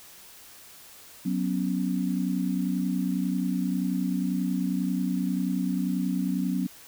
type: chord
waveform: sine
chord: F# suspended fourth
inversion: none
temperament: equal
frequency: 185 / 246.9 / 277.2 Hz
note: F#3 / B3 / C#4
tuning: 0 / 0 / 0 cents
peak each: -27 / -30 / -30 dBFS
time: 1.25-6.67 s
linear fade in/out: 10 ms
effects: white hiss -49 dBFS RMS until 6.87 s